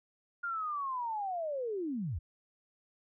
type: linear sweep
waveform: sine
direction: down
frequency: 1420 to 63.5 Hz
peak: -33 dBFS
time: 0.43-2.19 s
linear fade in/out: 10 ms
effects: none